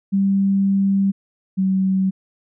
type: tone pair in turn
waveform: sine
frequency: 196 / 190.2 Hz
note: G3 / F#3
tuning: 0 / +48 cents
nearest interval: minor second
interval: 52 cents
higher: first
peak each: -14 / -15 dBFS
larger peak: first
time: 0.12-1.12 / 1.57-2.11 s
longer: first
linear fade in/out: 20 ms
effects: none